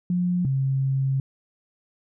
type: tone pair in turn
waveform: sine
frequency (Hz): 178.3 / 134.66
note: F3 / C#3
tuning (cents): +36 / -50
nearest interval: perfect fourth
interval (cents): 486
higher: first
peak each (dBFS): -20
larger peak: neither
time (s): 0.1-0.45 / 0.45-1.2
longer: second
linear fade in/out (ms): 2
effects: none